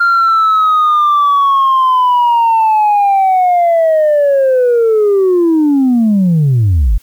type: linear sweep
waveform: sine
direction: down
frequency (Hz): 1396.9 to 41.18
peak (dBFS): -5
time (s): 0-6.98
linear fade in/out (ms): 10
effects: tanh soft clip ceiling -5 dBFS + white hiss -48 dBFS RMS until 7.02 s